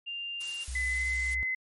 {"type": "tone", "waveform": "sine", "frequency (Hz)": 2794, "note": "F7", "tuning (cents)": 0, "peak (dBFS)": -34, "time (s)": [0.06, 0.65], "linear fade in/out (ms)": 20}
{"type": "noise", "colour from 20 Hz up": "blue", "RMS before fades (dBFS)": -40, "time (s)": [0.4, 1.35], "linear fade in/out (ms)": 10}
{"type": "tone with vibrato", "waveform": "sine", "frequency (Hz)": 63.7, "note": "C2", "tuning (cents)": -46, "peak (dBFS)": -34, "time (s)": [0.68, 1.43], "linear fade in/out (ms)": 0, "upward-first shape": "triangle", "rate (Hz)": 16, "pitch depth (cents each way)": 61}
{"type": "tone with pitch glide", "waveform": "sine", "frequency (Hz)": [2017, 2044], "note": ["B6", "C7"], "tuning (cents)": [36, -41], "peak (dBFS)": -28, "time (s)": [0.75, 1.55], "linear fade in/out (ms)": 5, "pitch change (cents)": 23, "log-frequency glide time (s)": [0.87, 1.04]}
{"effects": ["MP3 48 kbps"]}